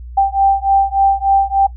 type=beating tone pair; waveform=sine; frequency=784 / 787.4 Hz; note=G5 / G5; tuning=0 / +8 cents; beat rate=3.4 Hz; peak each=-13 dBFS; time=0.17-1.67 s; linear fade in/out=10 ms; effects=noise-tail reverb RT60 0.1 s tail -17 dB re dry + added 60 Hz sine -28 dBFS peak until 1.76 s